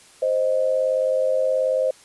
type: tone pair together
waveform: sine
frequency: 523.3 / 622 Hz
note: C5 / D#5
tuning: 0 / -1 cents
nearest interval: minor third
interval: 299 cents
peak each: -19 / -23 dBFS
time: 0.22-1.91 s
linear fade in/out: 5 ms
effects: white hiss -50 dBFS RMS until 2.04 s + resampled to 24000 Hz